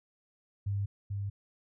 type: tone with echo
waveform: sine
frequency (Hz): 100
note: G2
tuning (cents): +35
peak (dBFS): -29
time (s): 0.66-0.86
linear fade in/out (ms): 10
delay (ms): 440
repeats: 1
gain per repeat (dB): -3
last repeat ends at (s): 1.3
effects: none